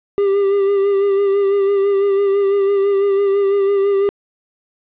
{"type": "tone with vibrato", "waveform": "triangle", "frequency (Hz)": 397.6, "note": "G4", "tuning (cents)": 25, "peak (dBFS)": -10, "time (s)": [0.18, 4.09], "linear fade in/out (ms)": 0, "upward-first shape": "sine", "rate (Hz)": 6, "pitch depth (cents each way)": 32, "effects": ["resampled to 8000 Hz", "8-bit"]}